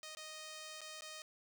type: tone with dropouts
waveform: 5% pulse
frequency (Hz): 622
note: D#5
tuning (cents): -1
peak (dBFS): -36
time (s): 0.03-1.22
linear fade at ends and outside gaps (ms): 1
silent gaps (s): 0.15-0.17 / 0.808-0.815 / 1.009-1.02
effects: none